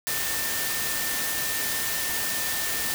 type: tone in noise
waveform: sine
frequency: 1798 Hz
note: A6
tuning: 37 cents sharp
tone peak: -34 dBFS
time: 0.07-2.94 s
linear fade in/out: 0 ms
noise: white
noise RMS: -28 dBFS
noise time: 0.07-2.94 s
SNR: -9 dB
effects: none